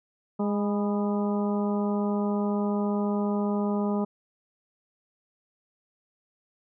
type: harmonic tone with a mistuned harmonic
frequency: 205.5 Hz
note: G#3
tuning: 18 cents flat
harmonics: 1 / 2 / 3 / 4 / 5 / 6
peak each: -25 / -31 / -35 / -37 / -39 / -41 dBFS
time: 0.39-4.05 s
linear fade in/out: 10 ms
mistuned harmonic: 5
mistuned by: -60 cents
effects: none